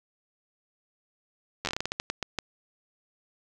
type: slowing click train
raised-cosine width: 0.2 ms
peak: -12 dBFS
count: 14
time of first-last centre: 1.65-2.388 s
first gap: 10 ms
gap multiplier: 1.26
effects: none